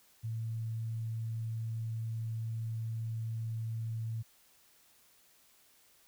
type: tone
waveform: sine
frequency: 112.8 Hz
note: A2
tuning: 44 cents sharp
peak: -34 dBFS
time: 0.23-4.23 s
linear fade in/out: 20 ms
effects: white hiss -65 dBFS RMS until 6.07 s